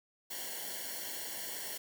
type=noise with comb filter; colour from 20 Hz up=white; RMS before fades=-41 dBFS; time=0.3-1.78 s; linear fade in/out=10 ms; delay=0.8 ms; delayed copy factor=-0.85; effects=none